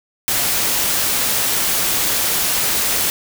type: noise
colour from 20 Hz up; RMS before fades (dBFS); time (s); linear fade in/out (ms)
white; -18; 0.28-3.1; 0
effects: none